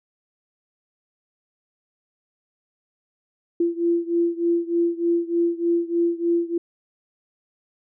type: beating tone pair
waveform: sine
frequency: 339.7 / 343 Hz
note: F4 / F4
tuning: -48 / -31 cents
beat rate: 3.3 Hz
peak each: -21 / -23 dBFS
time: 3.6-6.58 s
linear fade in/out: 5 ms
effects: none